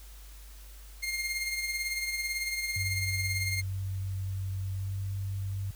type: tone with tremolo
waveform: sawtooth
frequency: 2124 Hz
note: C7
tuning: 25 cents sharp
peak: -25 dBFS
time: 1.02-3.62 s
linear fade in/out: 20 ms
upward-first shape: triangle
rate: 18 Hz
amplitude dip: 55%
type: tone with pitch glide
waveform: sine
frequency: 95.8 to 97.64 Hz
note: G2 to G2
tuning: -39 to -6 cents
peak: -31 dBFS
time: 2.76-5.71 s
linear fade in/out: 5 ms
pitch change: +33 cents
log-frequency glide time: 4.74-4.96 s
effects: added 50 Hz sine -46 dBFS peak until 5.75 s + white hiss -55 dBFS RMS until 5.75 s